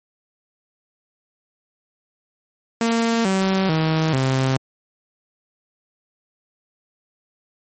sawtooth tone with pitch steps, 230 / 191.18 / 158.92 / 132.1 Hz, A#3 / G3 / D#3 / C3, -23 / -43 / +37 / +17 cents, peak -13 dBFS, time 2.81-4.57 s, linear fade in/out 2 ms, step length 440 ms, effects MP3 32 kbps

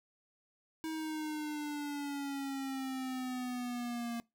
square exponential sweep, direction down, 320.1 to 233.1 Hz, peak -37 dBFS, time 0.84-4.2 s, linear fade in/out 0 ms, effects noise-tail reverb RT60 0.2 s tail -22 dB re dry

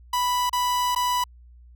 45% pulse tone with dropouts, 987.8 Hz, B5, in tune, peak -21 dBFS, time 0.13-1.24 s, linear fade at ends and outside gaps 5 ms, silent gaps 0.496-0.529 / 0.95-0.96 s, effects added 60 Hz sine -46 dBFS peak until 1.75 s

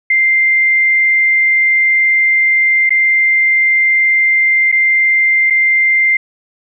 sine tone with dropouts, 2093 Hz, C7, in tune, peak -8 dBFS, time 0.1-6.17 s, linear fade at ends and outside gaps 5 ms, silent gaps 2.894-2.905 / 4.717-4.724 / 5.501-5.505 s, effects none

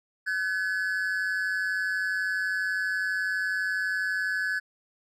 triangle tone pair together, 1514.1 / 1702 Hz, F#6 / G#6, +39 / +42 cents, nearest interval major second, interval 203 cents, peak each -27 dBFS, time 0.26-4.6 s, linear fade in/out 20 ms, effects none

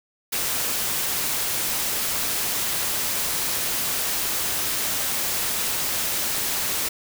white noise, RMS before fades -25 dBFS, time 0.32-6.89 s, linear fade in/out 10 ms, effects none

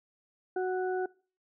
harmonic tone, 370 Hz, F#4, in tune, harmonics 1 / 2 / 4, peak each -29 / -35 / -41 dBFS, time 0.56-1.06 s, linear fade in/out 5 ms, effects noise-tail reverb RT60 0.4 s tail -23 dB re dry

